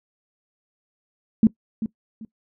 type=tone with echo; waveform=sine; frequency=220.9 Hz; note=A3; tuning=7 cents sharp; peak=-10 dBFS; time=1.43-1.47 s; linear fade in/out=2 ms; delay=390 ms; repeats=2; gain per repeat=-12 dB; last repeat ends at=2.25 s; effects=noise-tail reverb RT60 0.1 s tail -20 dB re dry